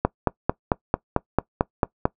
click train, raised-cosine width 1 ms, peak -3 dBFS, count 10, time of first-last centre 0.05-2.054 s, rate 4.49 Hz, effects noise-tail reverb RT60 0.1 s tail -22 dB re dry

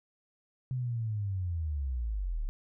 sine linear sweep, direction down, 130.2 to 33 Hz, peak -30 dBFS, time 0.71-2.49 s, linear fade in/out 0 ms, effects none

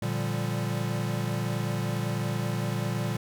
square chord, G minor seventh, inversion first, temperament equal, 116.54 / 146.83 / 174.61 / 196 Hz, Bb2 / D3 / F3 / G3, 0 / 0 / 0 / 0 cents, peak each -31 / -34 / -37 / -35 dBFS, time 0.02-3.17 s, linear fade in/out 5 ms, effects none

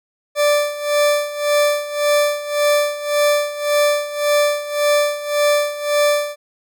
40% pulse tone with tremolo, 587 Hz, D5, 1 cent flat, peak -11 dBFS, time 0.35-6.36 s, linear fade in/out 50 ms, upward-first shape sine, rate 1.8 Hz, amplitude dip 80%, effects none

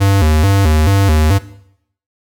square tone with vibrato, 87.31 Hz, F2, in tune, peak -9 dBFS, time 0-1.39 s, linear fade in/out 20 ms, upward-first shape square, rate 2.3 Hz, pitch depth 210 cents each way, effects noise-tail reverb RT60 0.7 s tail -17 dB re dry

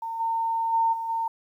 sine tone with level steps, 910 Hz, A#5, 42 cents flat, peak -29 / -23 / -19 / -28 / -24 dBFS, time 0.02-1.28 s, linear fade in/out 5 ms, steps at 0.19 / 0.72 / 0.92 / 1.08 s, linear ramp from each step 20 ms, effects 10-bit

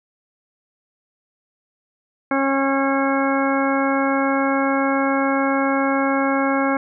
harmonic tone, 272.7 Hz, C#4, 28 cents flat, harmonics 1 / 2 / 3 / 4 / 5 / 6 / 8, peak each -20 / -23 / -25 / -26 / -27 / -28 / -29 dBFS, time 2.31-6.77 s, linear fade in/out 2 ms, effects none

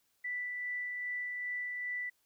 sine tone with tremolo, 1975.5 Hz, B6, in tune, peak -34 dBFS, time 0.24-2.1 s, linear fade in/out 10 ms, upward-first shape sine, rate 2.5 Hz, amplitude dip 25%, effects white hiss -75 dBFS RMS until 2.25 s

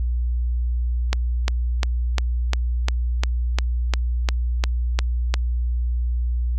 click train, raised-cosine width 0.2 ms, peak -4 dBFS, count 13, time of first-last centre 1.13-5.341 s, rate 2.85 Hz, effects added 60 Hz sine -19 dBFS peak until 6.58 s

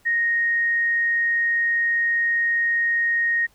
sine tone, 1865 Hz, A#6, in tune, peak -18 dBFS, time 0.05-3.47 s, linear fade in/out 20 ms, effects pink hiss -59 dBFS RMS until 3.54 s

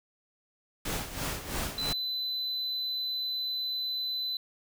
pink noise with tremolo, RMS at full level -32 dBFS, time 0.85-1.93 s, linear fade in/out 5 ms, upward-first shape sine, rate 3 Hz, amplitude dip 70%
triangle tone, 4016 Hz, B7, 28 cents sharp, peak -29 dBFS, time 1.78-4.37 s, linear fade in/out 2 ms
effects none

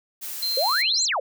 blue noise, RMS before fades -33 dBFS, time 0.21-0.83 s, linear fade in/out 20 ms
sine tone, 4138 Hz, C8, 20 cents flat, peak -23 dBFS, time 0.42-1.06 s, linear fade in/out 10 ms
sine exponential two-way sweep, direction up then down, 486.9 to 7900 to 486.9 Hz, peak -21 dBFS, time 0.57-1.2 s, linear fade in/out 5 ms, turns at 1.04 s
effects none

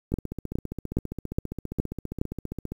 two click trains, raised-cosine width 3 ms, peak -19 / -11 dBFS, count 40 / 6, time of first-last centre 0.12-2.72 / 0.14-2.215 s, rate 15 / 2.41 Hz, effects 8-bit

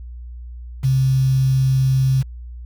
sine tone with quantisation, 132.3 Hz, C3, 20 cents sharp, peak -13 dBFS, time 0.83-2.23 s, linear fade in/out 20 ms, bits 6, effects added 60 Hz sine -31 dBFS peak until 2.65 s

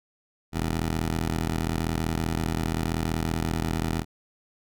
15% pulse ring-modulated tone, 80.9 Hz, E2, 32 cents flat, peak -16 dBFS, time 0.52-4.05 s, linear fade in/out 50 ms, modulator 22.8 Hz, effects none

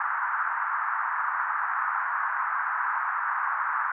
white band-pass noise, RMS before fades -28 dBFS, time 0-3.92 s, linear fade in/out 5 ms, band 920 to 1600 Hz, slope 48 dB/octave, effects none

